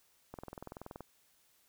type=click train; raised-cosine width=1 ms; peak=-30 dBFS; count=15; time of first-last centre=0.34-1.007 s; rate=21 Hz; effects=white hiss -70 dBFS RMS until 1.68 s